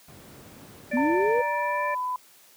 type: noise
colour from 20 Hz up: brown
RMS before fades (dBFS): -40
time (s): 0.08-1.4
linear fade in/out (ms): 5
type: harmonic tone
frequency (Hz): 587.3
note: D5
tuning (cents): 0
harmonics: 1 / 3 / 4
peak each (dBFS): -30 / -32 / -35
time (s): 0.91-1.95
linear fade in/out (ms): 10
type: linear sweep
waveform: sine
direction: up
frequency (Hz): 230 to 506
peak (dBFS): -21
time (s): 0.93-1.42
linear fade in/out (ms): 10
type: tone with pitch glide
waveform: sine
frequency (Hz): 908 to 1001.7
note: A#5 to B5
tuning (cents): -46 to +24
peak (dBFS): -26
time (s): 0.97-2.16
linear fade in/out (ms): 2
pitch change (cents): +170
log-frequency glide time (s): 1.2-1.86
effects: white hiss -55 dBFS RMS until 2.56 s + high-pass 150 Hz 12 dB/octave